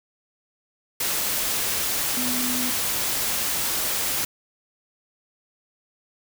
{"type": "tone in noise", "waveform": "sine", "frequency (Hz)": 249.2, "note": "B3", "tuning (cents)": 16, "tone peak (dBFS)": -28, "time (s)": [2.17, 2.7], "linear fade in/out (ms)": 5, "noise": "white", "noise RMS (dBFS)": -25, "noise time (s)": [1, 4.25], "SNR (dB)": -6, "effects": []}